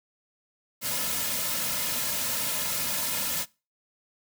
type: noise with comb filter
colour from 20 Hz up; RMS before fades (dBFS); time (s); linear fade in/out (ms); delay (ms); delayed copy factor
white; -29; 0.81-3.46; 50; 2.6; -0.7
effects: noise-tail reverb RT60 0.3 s tail -23 dB re dry